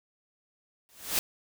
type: noise with exponential growth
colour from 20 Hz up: white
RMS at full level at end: -24 dBFS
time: 0.89-1.19 s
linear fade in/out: 0 ms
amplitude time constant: 65 ms
effects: none